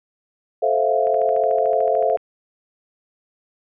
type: chord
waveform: sine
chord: F major seventh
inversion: first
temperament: just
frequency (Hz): 436.5 / 523.8 / 654.8 / 698.5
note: A4 / C5 / E5 / F5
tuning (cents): -14 / +2 / -12 / 0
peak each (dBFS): -22 / -22 / -20 / -21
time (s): 0.62-2.17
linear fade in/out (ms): 10
type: click train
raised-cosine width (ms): 0.5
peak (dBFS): -26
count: 16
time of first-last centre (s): 1.07-2.173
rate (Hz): 13.6
effects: none